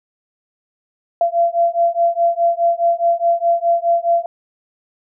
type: beating tone pair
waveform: sine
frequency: 680 / 684.8 Hz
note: F5 / F5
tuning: -46 / -34 cents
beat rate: 4.8 Hz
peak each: -16 dBFS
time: 1.21-4.26 s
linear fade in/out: 2 ms
effects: none